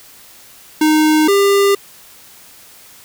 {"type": "tone pair in turn", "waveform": "square", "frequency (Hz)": [308.9, 399.1], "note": ["D#4", "G4"], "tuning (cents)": [-12, 31], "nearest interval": "major third", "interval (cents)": 443, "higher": "second", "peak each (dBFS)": -10, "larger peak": "neither", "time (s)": [[0.81, 1.28], [1.28, 1.75]], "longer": "neither", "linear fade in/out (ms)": 5, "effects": ["white hiss -42 dBFS RMS until 3.04 s"]}